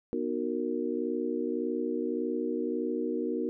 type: chord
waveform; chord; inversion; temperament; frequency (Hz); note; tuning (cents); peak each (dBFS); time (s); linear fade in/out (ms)
sine; B major seventh; none; just; 246.9 / 308.7 / 370.4 / 463; B3 / D#4 / F#4 / A#4; 0 / -14 / +2 / -12; -34; 0.13-3.49; 0
effects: none